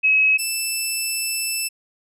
sine / 10% pulse tone pair in turn, 2561 / 2644 Hz, D#7 / E7, +49 / +5 cents, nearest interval minor second, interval 56 cents, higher second, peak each -13 dBFS, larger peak neither, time 0.03-0.38 / 0.38-1.69 s, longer second, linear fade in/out 20 ms, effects resampled to 32000 Hz

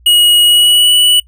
square tone with pitch glide, 2900 to 2952 Hz, F#7 to F#7, -35 to -5 cents, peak -6 dBFS, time 0.06-1.2 s, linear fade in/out 5 ms, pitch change +30 cents, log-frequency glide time 0.45-0.93 s, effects noise-tail reverb RT60 0.1 s tail -24 dB re dry + added 60 Hz sine -41 dBFS peak until 1.27 s

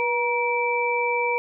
sine tone cluster, 484 / 948 / 2327 Hz, B4 / A#5 / D7, -35 / +29 / -17 cents, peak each -25 dBFS, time 0-1.38 s, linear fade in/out 0 ms, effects none

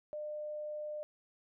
sine tone, 602 Hz, D5, 43 cents sharp, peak -38 dBFS, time 0.13-1.03 s, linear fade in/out 0 ms, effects none

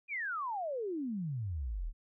sine exponential sweep, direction down, 2489 to 34 Hz, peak -34 dBFS, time 0.08-1.93 s, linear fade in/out 50 ms, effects none

